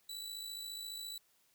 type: tone with amplitude modulation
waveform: sawtooth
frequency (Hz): 3951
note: B7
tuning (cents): 0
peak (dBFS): -37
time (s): 0.09-1.18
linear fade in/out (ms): 5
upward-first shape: sine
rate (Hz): 54.5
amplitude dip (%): 50
effects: white hiss -72 dBFS RMS until 1.54 s